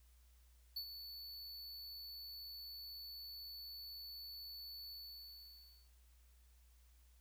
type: tone with ADSR envelope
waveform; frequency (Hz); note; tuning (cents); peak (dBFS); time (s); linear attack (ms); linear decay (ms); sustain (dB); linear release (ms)
square; 4462; C#8; +11; -40; 0.76-5.9; 8; 76; -9; 1000
effects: added 60 Hz sine -64 dBFS peak until 7.2 s + white hiss -75 dBFS RMS until 7.2 s